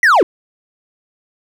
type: linear sweep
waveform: triangle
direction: down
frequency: 2012 to 290 Hz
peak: -5 dBFS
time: 0.03-0.23 s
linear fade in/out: 2 ms
effects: none